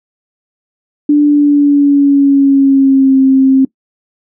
sine tone with pitch glide, 293.7 to 266.2 Hz, D4 to C4, 0 to +30 cents, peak -4 dBFS, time 1.09-3.65 s, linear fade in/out 5 ms, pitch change -170 cents, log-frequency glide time 1.23-3.19 s, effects noise-tail reverb RT60 0.1 s tail -21 dB re dry

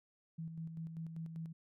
sine tone with tremolo, 163 Hz, E3, 19 cents flat, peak -40 dBFS, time 0.38-1.53 s, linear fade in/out 10 ms, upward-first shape square, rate 5.1 Hz, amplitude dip 45%, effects none

